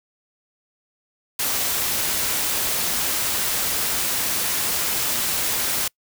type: noise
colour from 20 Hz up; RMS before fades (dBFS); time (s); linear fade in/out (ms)
white; -23; 1.39-5.88; 5
effects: noise-tail reverb RT60 0.1 s tail -26 dB re dry